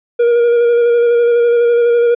triangle tone with vibrato, 473.8 Hz, A#4, 28 cents sharp, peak -6 dBFS, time 0.19-2.15 s, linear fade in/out 10 ms, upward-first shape square, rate 12 Hz, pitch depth 15 cents each way, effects resampled to 8000 Hz

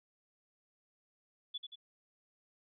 sine tone with echo, 3442 Hz, A7, 39 cents flat, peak -37 dBFS, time 1.54-1.58 s, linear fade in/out 10 ms, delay 89 ms, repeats 2, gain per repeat -5 dB, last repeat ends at 1.758 s, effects none

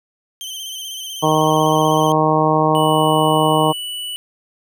sawtooth tone with vibrato, 3106 Hz, G7, 17 cents flat, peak -24 dBFS, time 0.41-2.12 s, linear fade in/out 0 ms, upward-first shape square, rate 16 Hz, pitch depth 36 cents each way
harmonic tone, 155.6 Hz, D#3, in tune, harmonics 1 / 2 / 3 / 4 / 5 / 6 / 7, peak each -20 / -20 / -20 / -20 / -20 / -20 / -20 dBFS, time 1.22-3.73 s, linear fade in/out 20 ms
square tone, 2960 Hz, F#7, in tune, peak -25 dBFS, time 2.75-4.16 s, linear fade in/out 0 ms
effects none

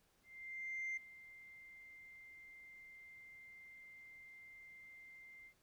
sine tone with ADSR envelope, 2093 Hz, C7, in tune, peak -37 dBFS, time 0.23-5.54 s, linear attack 740 ms, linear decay 7 ms, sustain -18 dB, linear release 79 ms, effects tanh soft clip ceiling -37 dBFS + pink hiss -75 dBFS RMS until 5.62 s

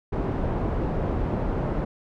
pink low-pass noise, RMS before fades -26 dBFS, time 0.12-1.85 s, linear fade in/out 10 ms, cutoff 740 Hz, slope 12 dB/octave, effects none

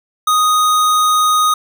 square tone, 1244.5 Hz, D#6, in tune, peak -11 dBFS, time 0.27-1.54 s, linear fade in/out 5 ms, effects none

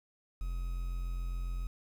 triangle tone with quantisation, 43.65 Hz, F1, in tune, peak -31 dBFS, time 0.41-1.67 s, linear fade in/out 0 ms, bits 9, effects none

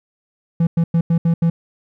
triangle tone bursts at uneven times, 167 Hz, E3, 23 cents sharp, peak -10 dBFS, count 6, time 0.6-0.67 / 0.77-0.84 / 0.94-1.01 / 1.1-1.18 / 1.25-1.34 / 1.42-1.5 s, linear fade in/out 5 ms, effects none

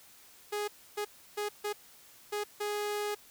sawtooth tone bursts at uneven times, 415.3 Hz, G#4, in tune, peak -28 dBFS, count 6, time 0.52-0.68 / 0.97-1.05 / 1.37-1.49 / 1.64-1.73 / 2.32-2.44 / 2.6-3.15 s, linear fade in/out 10 ms, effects white hiss -57 dBFS RMS until 3.3 s

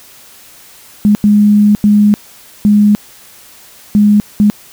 sine tone bursts at uneven times, 207.7 Hz, G#3, in tune, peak -4 dBFS, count 6, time 1.05-1.15 / 1.24-1.75 / 1.84-2.14 / 2.65-2.95 / 3.95-4.2 / 4.4-4.5 s, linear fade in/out 0 ms, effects white hiss -39 dBFS RMS until 4.72 s

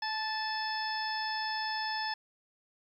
harmonic tone with a mistuned harmonic, 870 Hz, A5, 20 cents flat, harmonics 1 / 2 / 3 / 4 / 5 / 6, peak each -35 / -37 / -47 / -46 / -46 / -38 dBFS, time 0.02-2.14 s, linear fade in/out 5 ms, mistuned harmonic 2, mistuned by +15 cents, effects 11-bit

